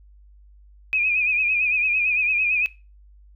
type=tone with vibrato; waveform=sine; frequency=2480 Hz; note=D#7; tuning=6 cents flat; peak=-18 dBFS; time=0.93-2.66 s; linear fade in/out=0 ms; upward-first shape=sine; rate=8.9 Hz; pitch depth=65 cents each way; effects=noise-tail reverb RT60 0.3 s tail -20 dB re dry + added 50 Hz sine -47 dBFS peak until 3.35 s